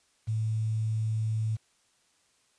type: tone with quantisation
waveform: sine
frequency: 110 Hz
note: A2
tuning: in tune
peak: -26 dBFS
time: 0.27-1.57 s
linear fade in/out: 20 ms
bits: 9
effects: white hiss -68 dBFS RMS until 2.58 s + resampled to 22050 Hz